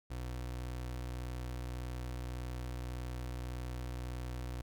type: tone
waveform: 30% pulse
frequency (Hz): 61.74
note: B1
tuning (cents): 0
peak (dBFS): -36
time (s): 0.1-4.62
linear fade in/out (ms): 10
effects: none